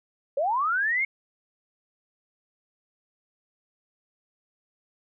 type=linear sweep; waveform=sine; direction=up; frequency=523.3 to 2204 Hz; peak=-22 dBFS; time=0.37-1.05 s; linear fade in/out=5 ms; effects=none